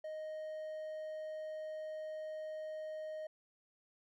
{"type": "tone", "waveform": "triangle", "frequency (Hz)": 622.3, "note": "D#5", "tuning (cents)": 0, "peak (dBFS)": -39, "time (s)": [0.04, 3.27], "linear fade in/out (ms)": 5, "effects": []}